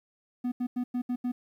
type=tone bursts at uneven times; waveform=triangle; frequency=246.9 Hz; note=B3; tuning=in tune; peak=-25 dBFS; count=6; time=0.44-0.52 / 0.6-0.67 / 0.76-0.84 / 0.94-1.02 / 1.09-1.16 / 1.24-1.32 s; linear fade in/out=10 ms; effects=11-bit